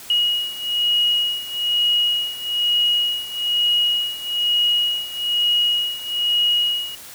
sine beating tone pair, 2894 / 2895.1 Hz, F#7 / F#7, -39 / -38 cents, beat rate 1.1 Hz, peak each -19 / -22 dBFS, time 0.1-6.95 s, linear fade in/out 2 ms, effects white hiss -39 dBFS RMS until 7.14 s

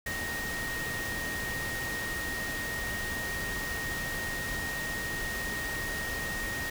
sine tone in noise, 1864.7 Hz, A#6, in tune, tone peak -34 dBFS, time 0.06-6.7 s, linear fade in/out 5 ms, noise pink, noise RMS -37 dBFS, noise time 0.06-6.7 s, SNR 0 dB, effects none

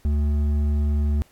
sine tone with hard clipping, 73.42 Hz, D2, in tune, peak -20 dBFS, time 0.05-1.22 s, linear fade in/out 0 ms, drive 7 dB, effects pink hiss -58 dBFS RMS until 1.31 s + AAC 64 kbps

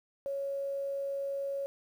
sine tone with quantisation, 554.4 Hz, C#5, in tune, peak -32 dBFS, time 0.26-1.66 s, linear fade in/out 0 ms, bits 10, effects none

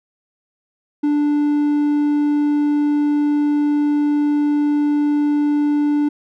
triangle tone, 293.7 Hz, D4, in tune, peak -12 dBFS, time 1.03-6.09 s, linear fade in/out 10 ms, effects none

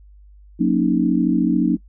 sine chord, D# minor seventh, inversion first, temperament equal with one note detuned, 181.71 / 233.1 / 277.2 / 311.1 Hz, F#3 / A#3 / C#4 / D#4, -31 / 0 / 0 / 0 cents, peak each -20 dBFS, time 0.59-1.77 s, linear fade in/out 20 ms, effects noise-tail reverb RT60 0.1 s tail -22 dB re dry + added 50 Hz sine -43 dBFS peak until 1.88 s

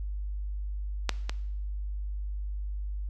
clicks, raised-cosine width 0.2 ms, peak -8 / -15 dBFS, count 2, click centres 1.093 / 1.295 s, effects noise-tail reverb RT60 0.8 s tail -18 dB re dry + added 50 Hz sine -31 dBFS peak until 3.09 s

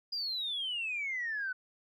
sine exponential sweep, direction down, 4914 to 1480 Hz, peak -32 dBFS, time 0.12-1.53 s, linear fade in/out 10 ms, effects tanh soft clip ceiling -28 dBFS

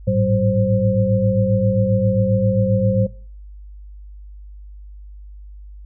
sine tone cluster, 104.1 / 111.6 / 190.7 / 526 Hz, G#2 / A2 / G3 / C5, +5 / +25 / -47 / +9 cents, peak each -20 dBFS, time 0.07-3.07 s, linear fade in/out 10 ms, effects noise-tail reverb RT60 0.5 s tail -23 dB re dry + added 50 Hz sine -35 dBFS peak until 5.85 s

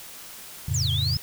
sine chord, F augmented, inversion none, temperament equal, 87.31 / 110 / 138.59 Hz, F2 / A2 / C#3, 0 / 0 / 0 cents, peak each -27 dBFS, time 0.68-1.17 s, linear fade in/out 5 ms
sine exponential two-way sweep, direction down then up, 7610 to 3125 to 5270 Hz, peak -25 dBFS, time 0.74-1.17 s, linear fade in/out 2 ms, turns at 0.91 s
effects tanh soft clip ceiling -12 dBFS + white hiss -42 dBFS RMS until 1.22 s

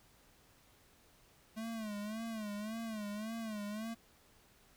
square tone with vibrato, 216.4 Hz, A3, 29 cents flat, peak -40 dBFS, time 1.56-3.95 s, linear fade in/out 20 ms, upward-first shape sine, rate 1.8 Hz, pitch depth 97 cents each way, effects pink hiss -66 dBFS RMS until 4.76 s

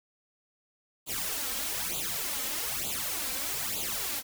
white noise with flanger, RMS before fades -33 dBFS, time 1.06-4.23 s, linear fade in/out 50 ms, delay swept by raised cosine 0.27 to 3.87 ms, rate 1.1 Hz, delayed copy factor +0.85, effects none

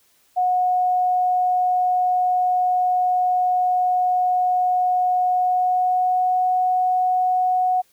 sine tone with pitch glide, 729 to 735.3 Hz, F#5 to F#5, -26 to -11 cents, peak -16 dBFS, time 0.36-7.82 s, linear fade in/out 20 ms, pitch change +15 cents, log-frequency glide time 5.26-6.45 s, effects white hiss -60 dBFS RMS until 7.92 s

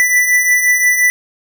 square beating tone pair, 1975.5 / 1981.2 Hz, B6 / B6, 0 / +5 cents, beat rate 5.7 Hz, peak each -19 / -11 dBFS, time 0-1.1 s, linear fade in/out 0 ms, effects none

